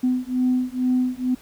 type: beating tone pair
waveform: sine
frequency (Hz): 251.8 / 254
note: B3 / B3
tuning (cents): +34 / +49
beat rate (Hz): 2.2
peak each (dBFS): -21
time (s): 0.03-1.35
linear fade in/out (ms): 10
effects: tanh soft clip ceiling -12 dBFS + pink hiss -50 dBFS RMS until 1.41 s